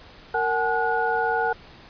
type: tone cluster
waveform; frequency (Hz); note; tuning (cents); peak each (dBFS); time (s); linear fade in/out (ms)
sine; 461.2 / 752 / 853 / 1452; A#4 / F#5 / G#5 / F#6; -19 / +28 / +46 / -33; -26 / -26 / -26 / -26; 0.34-1.53; 5
effects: pink hiss -47 dBFS RMS until 1.89 s + resampled to 11025 Hz